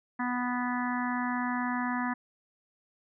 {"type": "harmonic tone", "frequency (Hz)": 246.9, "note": "B3", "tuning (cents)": 0, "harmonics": [1, 3, 4, 5, 6, 7, 8], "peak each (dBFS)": [-31, -38, -35, -39, -43, -37, -42], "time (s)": [0.19, 2.14], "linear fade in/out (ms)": 10, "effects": []}